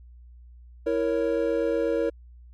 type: chord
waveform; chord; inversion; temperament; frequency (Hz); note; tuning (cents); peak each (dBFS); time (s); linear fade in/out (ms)
triangle; A# diminished; second; equal; 329.6 / 466.2 / 554.4; E4 / A#4 / C#5; 0 / 0 / 0; -26 / -23 / -25; 0.86-2.1; 10
effects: added 60 Hz sine -45 dBFS peak until 2.53 s + MP3 96 kbps